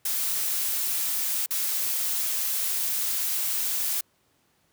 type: noise with dropouts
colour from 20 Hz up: blue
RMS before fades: -27 dBFS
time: 0.05-4.01 s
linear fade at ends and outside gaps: 5 ms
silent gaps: 1.462-1.506 s
effects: pink hiss -67 dBFS RMS until 4.72 s + high-pass 80 Hz 12 dB/octave